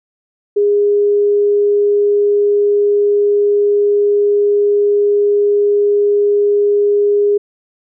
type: tone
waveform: sine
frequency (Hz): 410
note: G#4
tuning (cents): -22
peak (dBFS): -9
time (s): 0.56-7.38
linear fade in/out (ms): 10
effects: none